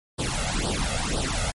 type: noise with flanger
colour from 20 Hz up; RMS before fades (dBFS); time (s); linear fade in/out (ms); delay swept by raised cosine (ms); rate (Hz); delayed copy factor
pink; -26; 0.18-1.52; 20; 0.22 to 1.52; 2; +0.85
effects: MP3 48 kbps